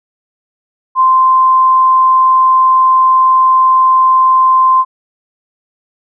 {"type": "tone", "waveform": "sine", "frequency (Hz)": 1041, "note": "C6", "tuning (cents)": -9, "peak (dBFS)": -5, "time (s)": [0.95, 4.85], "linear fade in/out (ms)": 50, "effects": []}